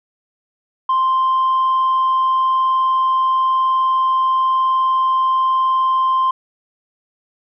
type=tone; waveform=sine; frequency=1046.5 Hz; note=C6; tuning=in tune; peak=-11 dBFS; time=0.89-6.31 s; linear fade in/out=5 ms; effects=tanh soft clip ceiling -11 dBFS